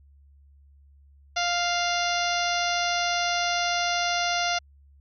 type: harmonic tone with a mistuned harmonic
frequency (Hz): 698.5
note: F5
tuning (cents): 0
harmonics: 1 / 2 / 3 / 4 / 5 / 6 / 7 / 8 / 9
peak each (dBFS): -27 / -30 / -32 / -33 / -34 / -35 / -35 / -36 / -37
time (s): 1.36-4.59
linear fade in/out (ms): 10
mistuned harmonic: 9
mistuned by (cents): -58
effects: added 70 Hz sine -52 dBFS peak until 5 s